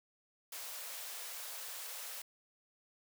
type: high-pass noise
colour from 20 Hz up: white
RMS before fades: -45 dBFS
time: 0.52-2.22 s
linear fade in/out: 5 ms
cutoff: 450 Hz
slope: 96 dB/octave
effects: none